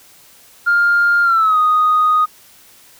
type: tone with pitch glide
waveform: sine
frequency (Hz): 1404 to 1243.6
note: F6 to D#6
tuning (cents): +9 to -1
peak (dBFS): -9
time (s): 0.66-2.26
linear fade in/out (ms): 20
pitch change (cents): -210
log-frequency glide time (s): 1.23-1.58
effects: tanh soft clip ceiling -6 dBFS + white hiss -46 dBFS RMS until 2.99 s